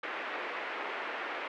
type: band-pass noise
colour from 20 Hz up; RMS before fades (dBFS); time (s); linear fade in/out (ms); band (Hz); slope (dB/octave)
white; -38; 0.03-1.48; 5; 330 to 2300; 24
effects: none